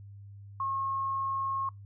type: tone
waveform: sine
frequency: 1083 Hz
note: C#6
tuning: 41 cents flat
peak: -29 dBFS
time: 0.6-1.69 s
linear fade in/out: 2 ms
effects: noise-tail reverb RT60 0.2 s tail -26 dB re dry + added 100 Hz sine -45 dBFS peak until 1.85 s